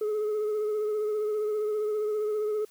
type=tone with vibrato; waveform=sine; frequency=424.9 Hz; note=G#4; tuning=40 cents sharp; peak=-23 dBFS; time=0.01-2.65 s; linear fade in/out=5 ms; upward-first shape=triangle; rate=15 Hz; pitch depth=38 cents each way; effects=tanh soft clip ceiling -25 dBFS + white hiss -59 dBFS RMS until 2.7 s